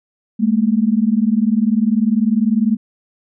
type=tone pair together; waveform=sine; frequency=208.9 / 229 Hz; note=G#3 / A#3; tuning=+10 / -31 cents; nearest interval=major second; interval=159 cents; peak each=-15 dBFS; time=0.39-2.77 s; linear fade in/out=20 ms; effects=none